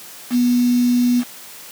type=tone with quantisation; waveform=sine; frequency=244.5 Hz; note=B3; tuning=17 cents flat; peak=-12 dBFS; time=0.3-1.24 s; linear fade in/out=50 ms; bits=5; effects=white hiss -38 dBFS RMS until 1.71 s + high-pass 150 Hz 12 dB/octave